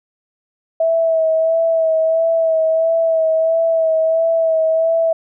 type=tone with vibrato; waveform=sine; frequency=650 Hz; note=E5; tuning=24 cents flat; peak=-12 dBFS; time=0.8-5.13 s; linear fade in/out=5 ms; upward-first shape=sine; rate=1.5 Hz; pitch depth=26 cents each way; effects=none